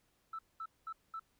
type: tone bursts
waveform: sine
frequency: 1318.5 Hz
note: E6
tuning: in tune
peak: -39 dBFS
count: 4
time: 0.33-1.196 s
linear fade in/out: 5 ms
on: 59 ms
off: 210 ms
effects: tanh soft clip ceiling -35 dBFS + pink hiss -75 dBFS RMS until 1.39 s